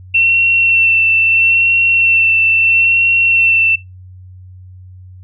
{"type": "tone with vibrato", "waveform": "sine", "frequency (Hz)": 2700, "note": "E7", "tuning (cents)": 41, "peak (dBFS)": -8, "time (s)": [0.14, 3.76], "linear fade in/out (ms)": 10, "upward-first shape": "sine", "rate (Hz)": 0.76, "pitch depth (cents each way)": 17, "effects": ["noise-tail reverb RT60 0.2 s tail -21 dB re dry", "added 92 Hz sine -33 dBFS peak until 5.23 s"]}